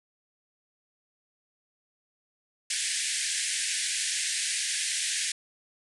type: band-pass noise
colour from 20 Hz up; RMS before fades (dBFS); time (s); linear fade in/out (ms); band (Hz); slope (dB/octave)
white; -30; 2.7-5.32; 5; 1600 to 10000; 96
effects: none